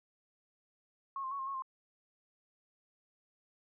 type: tone with pitch steps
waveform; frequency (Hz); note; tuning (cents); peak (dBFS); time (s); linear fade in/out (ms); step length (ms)
sine; 1091 / 1052 / 1113 / 1064 / 1098 / 1055; C#6 / C6 / C#6 / C6 / C#6 / C6; -28 / +9 / +7 / +29 / -17 / +14; -36; 1.16-1.622; 2; 77
effects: none